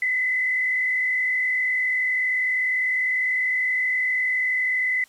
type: tone with frequency modulation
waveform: sine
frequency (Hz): 2018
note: B6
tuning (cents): +37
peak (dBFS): -20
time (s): 0.02-5.04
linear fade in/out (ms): 2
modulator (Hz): 40.4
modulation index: 0.96
effects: white hiss -55 dBFS RMS until 5.08 s + low-pass 12000 Hz 12 dB/octave